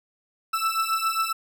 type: beating tone pair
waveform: 40% pulse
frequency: 1318.5 / 1325.9 Hz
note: E6 / E6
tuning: 0 / +10 cents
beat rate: 7.4 Hz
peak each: -25 / -25 dBFS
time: 0.53-1.33 s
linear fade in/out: 10 ms
effects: none